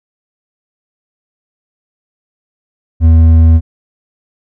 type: tone with hard clipping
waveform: sine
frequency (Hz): 81.4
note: E2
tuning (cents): -21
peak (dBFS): -4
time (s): 3-3.61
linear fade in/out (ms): 50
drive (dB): 5
effects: none